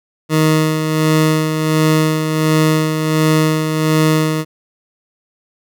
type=tone with tremolo; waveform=20% pulse; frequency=156.5 Hz; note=D#3; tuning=10 cents sharp; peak=-5 dBFS; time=0.29-4.45 s; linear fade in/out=50 ms; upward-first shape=sine; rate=1.4 Hz; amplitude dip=50%; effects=none